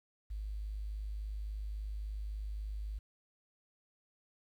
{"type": "tone", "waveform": "sine", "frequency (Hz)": 51.8, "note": "G#1", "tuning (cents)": -4, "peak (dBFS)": -37, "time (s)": [0.3, 2.99], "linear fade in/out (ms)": 10, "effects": ["11-bit"]}